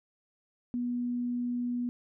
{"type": "tone", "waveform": "sine", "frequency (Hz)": 243.5, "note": "B3", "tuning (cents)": -24, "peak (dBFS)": -29, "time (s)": [0.74, 1.89], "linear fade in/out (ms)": 0, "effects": []}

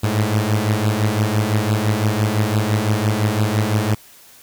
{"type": "beating tone pair", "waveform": "sawtooth", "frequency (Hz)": [103.83, 109.73], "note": ["G#2", "A2"], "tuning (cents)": [0, -4], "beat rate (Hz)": 5.9, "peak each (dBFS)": -15, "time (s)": [0.03, 3.95], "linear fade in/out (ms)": 10, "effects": ["white hiss -46 dBFS RMS until 4.42 s"]}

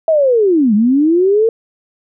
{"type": "linear two-way sweep", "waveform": "sine", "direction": "down then up", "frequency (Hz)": [659.3, 200, 461.4], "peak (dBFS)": -8, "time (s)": [0.08, 1.49], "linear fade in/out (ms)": 2, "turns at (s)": 0.74, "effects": []}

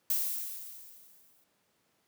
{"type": "noise with exponential decay", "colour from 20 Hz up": "violet", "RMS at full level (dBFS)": -28, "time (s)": [0.1, 1.44], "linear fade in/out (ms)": 2, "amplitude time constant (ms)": 290, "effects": ["pink hiss -73 dBFS RMS until 2.07 s", "high-pass 150 Hz 12 dB/octave"]}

